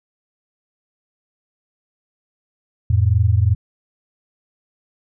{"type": "tone pair together", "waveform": "sine", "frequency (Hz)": [87.45, 110], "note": ["F2", "A2"], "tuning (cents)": [3, 0], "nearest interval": "major third", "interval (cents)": 397, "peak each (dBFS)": [-15, -15], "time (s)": [2.9, 3.55], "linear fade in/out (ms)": 5, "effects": []}